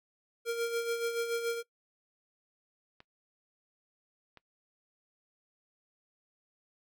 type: tone with tremolo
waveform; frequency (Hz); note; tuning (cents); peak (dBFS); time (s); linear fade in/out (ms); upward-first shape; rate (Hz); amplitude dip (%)
square; 466.2; A#4; 0; -29; 0.45-1.63; 50; sine; 7; 55
type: clicks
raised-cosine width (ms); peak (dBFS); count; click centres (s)
0.3; -35; 2; 3.004 / 4.373
effects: noise-tail reverb RT60 0.1 s tail -21 dB re dry